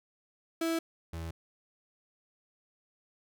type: tone pair in turn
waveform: 35% pulse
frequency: 328.8 / 82.41 Hz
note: E4 / E2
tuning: -4 / 0 cents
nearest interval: 2 octaves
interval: 2396 cents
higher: first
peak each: -27 / -35 dBFS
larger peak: first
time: 0.61-0.79 / 1.13-1.31 s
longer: neither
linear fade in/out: 5 ms
effects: none